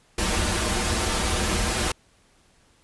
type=noise with comb filter; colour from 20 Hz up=pink; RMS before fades=-24 dBFS; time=0.18-1.92 s; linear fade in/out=5 ms; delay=7.2 ms; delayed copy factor=-1; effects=pink hiss -60 dBFS RMS until 2.83 s + resampled to 24000 Hz